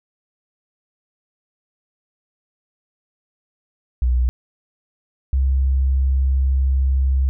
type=tone pair in turn; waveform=sine; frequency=61.74 / 66.53 Hz; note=B1 / C2; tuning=0 / +29 cents; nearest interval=minor second; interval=129 cents; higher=second; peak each=-14 dBFS; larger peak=neither; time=4.02-4.29 / 5.33-7.29 s; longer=second; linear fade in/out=0 ms; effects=none